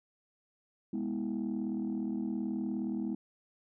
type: chord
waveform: sine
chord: E major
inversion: first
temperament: equal with one note detuned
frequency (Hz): 207.7 / 246.9 / 324.2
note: G#3 / B3 / E4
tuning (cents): 0 / 0 / -29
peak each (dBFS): -34 / -35 / -36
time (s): 0.93-3.15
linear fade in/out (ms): 5
effects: tanh soft clip ceiling -27 dBFS